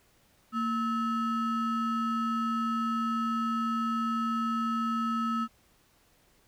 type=ring-modulated tone; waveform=triangle; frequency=763 Hz; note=G5; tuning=47 cents flat; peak=-22 dBFS; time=0.52-5.48 s; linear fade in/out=50 ms; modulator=533 Hz; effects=pink hiss -65 dBFS RMS until 6.47 s